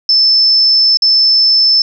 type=tone with dropouts; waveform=sine; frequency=5274 Hz; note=E8; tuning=in tune; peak=-6 dBFS; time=0.09-1.82 s; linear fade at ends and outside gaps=2 ms; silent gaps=0.972-1.021 s; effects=none